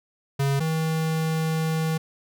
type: tone pair in turn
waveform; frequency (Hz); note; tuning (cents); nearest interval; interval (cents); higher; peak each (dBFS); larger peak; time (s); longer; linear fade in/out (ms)
square; 138.59 / 159.84; C#3 / D#3; 0 / +47; major second; 247; second; -21 / -23; first; 0.39-0.6 / 0.6-1.98; second; 10
effects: none